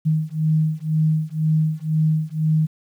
sine beating tone pair, 155.56 / 157.56 Hz, D#3 / D#3, 0 / +22 cents, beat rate 2 Hz, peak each -20 dBFS, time 0.05-2.67 s, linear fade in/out 20 ms, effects 9-bit

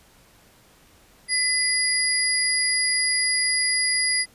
sine tone cluster, 2004 / 4876 / 10250 Hz, B6 / D#8 / E9, +25 / -36 / -50 cents, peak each -24 dBFS, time 1.28-4.26 s, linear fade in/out 50 ms, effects pink hiss -55 dBFS RMS until 4.34 s + resampled to 32000 Hz

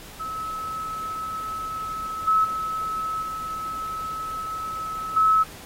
sine tone with level steps, 1295 Hz, E6, 31 cents flat, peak -28 / -16 / -25 / -28 / -15 dBFS, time 0.19-5.44 s, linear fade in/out 20 ms, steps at 2.27 / 2.44 / 3.22 / 5.16 s, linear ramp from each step 10 ms, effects pink hiss -43 dBFS RMS until 5.65 s + AAC 48 kbps

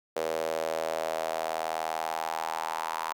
sawtooth tone with high-pass filter sweep, 80.6 Hz, E2, 38 cents flat, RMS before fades -32 dBFS, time 0.16-3.13 s, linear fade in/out 5 ms, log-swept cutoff 510 to 960 Hz, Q 4.4, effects none

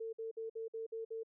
sine tone bursts, 449.5 Hz, A4, 37 cents sharp, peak -39 dBFS, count 7, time 0-1.234 s, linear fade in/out 10 ms, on 130 ms, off 54 ms, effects none

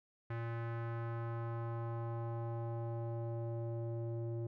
square tone with low-pass filter sweep, 116.1 Hz, A#2, 7 cents flat, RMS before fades -40 dBFS, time 0.3-4.47 s, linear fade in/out 5 ms, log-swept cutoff 1800 to 450 Hz, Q 1.8, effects none

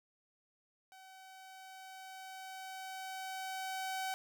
sawtooth tone with level ramp, 760 Hz, F#5, 46 cents sharp, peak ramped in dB -51 to -32 dBFS, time 0.92-4.14 s, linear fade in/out 0 ms, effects none

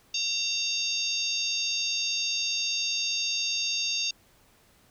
harmonic tone with a mistuned harmonic, 915 Hz, A#5, 32 cents flat, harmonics 3 / 4 / 5 / 6 / 7, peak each -32 / -32 / -31 / -37 / -34 dBFS, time 0.14-4.11 s, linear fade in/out 5 ms, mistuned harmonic 5, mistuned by +33 cents, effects pink hiss -61 dBFS RMS until 4.9 s

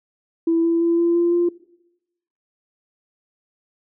sine tone with pitch steps, 331.4 / 334.5 / 337.6 / 340.7 / 343.9 / 347.1 Hz, E4 / E4 / E4 / F4 / F4 / F4, +9 / +25 / +41 / -43 / -27 / -11 cents, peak -14 dBFS, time 0.47-1.49 s, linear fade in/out 5 ms, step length 170 ms, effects noise-tail reverb RT60 0.9 s tail -21 dB re dry + tanh soft clip ceiling -10 dBFS

